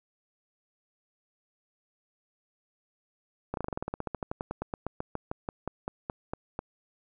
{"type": "slowing click train", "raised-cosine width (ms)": 1, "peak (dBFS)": -18, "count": 29, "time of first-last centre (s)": [3.54, 6.591], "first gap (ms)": 32, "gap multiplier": 1.08, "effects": []}